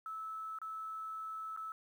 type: tone with dropouts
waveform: sine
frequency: 1306 Hz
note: E6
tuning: 17 cents flat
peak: -40 dBFS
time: 0.06-1.72 s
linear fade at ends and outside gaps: 1 ms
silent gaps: 0.587-0.616 / 1.564-1.573 s
effects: 11-bit